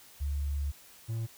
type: tone pair in turn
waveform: sine / triangle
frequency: 71.3 / 113.18 Hz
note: C#2 / A2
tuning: +49 / +49 cents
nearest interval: minor sixth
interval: 800 cents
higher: second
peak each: -29 / -29 dBFS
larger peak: neither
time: 0.2-0.72 / 1.08-1.27 s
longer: first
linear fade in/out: 20 ms
effects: white hiss -55 dBFS RMS until 1.37 s